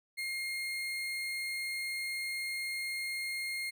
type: tone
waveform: 35% pulse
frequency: 2132 Hz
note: C7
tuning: 32 cents sharp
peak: -33 dBFS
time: 0.17-3.71 s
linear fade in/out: 20 ms
effects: none